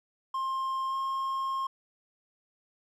triangle tone with pitch glide, 1060 to 1070.5 Hz, C6 to C6, +22 to +39 cents, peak -27 dBFS, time 0.34-1.67 s, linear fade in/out 5 ms, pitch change +17 cents, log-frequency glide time 0.88-0.95 s, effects none

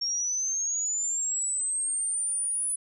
sine linear sweep, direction up, 5500 to 9980 Hz, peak -26 dBFS, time 0.01-2.76 s, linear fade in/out 10 ms, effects none

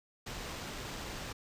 pink noise with sample-and-hold, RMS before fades -42 dBFS, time 0.26-1.33 s, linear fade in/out 10 ms, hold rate 11025 Hz, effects resampled to 32000 Hz

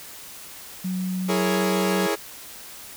sine tone with pitch glide, 185 to 187.8 Hz, F#3 to F#3, 0 to +26 cents, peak -24 dBFS, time 0.84-2.07 s, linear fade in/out 10 ms, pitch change +26 cents, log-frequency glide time 1.49-1.54 s
sawtooth chord, A# half-diminished seventh, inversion second, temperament equal with one note detuned, 329.6 / 415.3 / 462.4 / 554.4 Hz, E4 / G#4 / A#4 / C#5, 0 / 0 / -14 / 0 cents, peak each -24 / -21 / -26 / -25 dBFS, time 1.28-2.16 s, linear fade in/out 20 ms
effects white hiss -41 dBFS RMS until 2.96 s

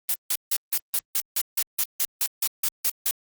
blue noise bursts, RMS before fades -23 dBFS, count 15, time 0.09-3.11 s, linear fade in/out 2 ms, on 52 ms, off 160 ms, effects Opus 24 kbps

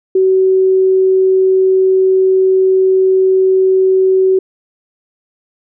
sine tone, 377.9 Hz, F#4, 37 cents sharp, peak -7 dBFS, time 0.15-4.39 s, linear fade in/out 5 ms, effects none

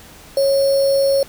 sine tone with sample-and-hold, 550 Hz, C#5, 14 cents flat, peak -12 dBFS, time 0.37-1.23 s, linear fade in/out 2 ms, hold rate 4900 Hz, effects pink hiss -42 dBFS RMS until 1.28 s

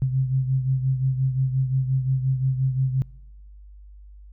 sine beating tone pair, 130.81 / 136.51 Hz, C3 / C#3, 0 / -26 cents, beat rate 5.7 Hz, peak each -20 / -27 dBFS, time 0.02-3.02 s, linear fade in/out 0 ms, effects noise-tail reverb RT60 1.0 s tail -26 dB re dry + added 50 Hz sine -42 dBFS peak until 4.32 s

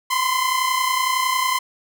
sawtooth tone pair together, 1014 / 1044.9 Hz, B5 / C6, +45 / -3 cents, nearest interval minor second, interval 52 cents, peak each -18 / -17 dBFS, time 0.1-1.59 s, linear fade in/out 10 ms, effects none

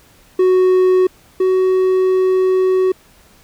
triangle tone pair in turn, 370 / 373.7 Hz, F#4 / F#4, 0 / +17 cents, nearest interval unison, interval 17 cents, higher second, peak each -7 / -9 dBFS, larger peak first, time 0.39-1.07 / 1.4-2.92 s, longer second, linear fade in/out 5 ms, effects pink hiss -49 dBFS RMS until 3.43 s

